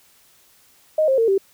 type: tone with pitch steps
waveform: sine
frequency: 622 / 532.2 / 455.3 / 389.6 Hz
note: D#5 / C5 / A#4 / G4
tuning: -1 / +29 / -41 / -11 cents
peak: -14 dBFS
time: 0.98-1.38 s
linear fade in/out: 5 ms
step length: 100 ms
effects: white hiss -55 dBFS RMS until 1.53 s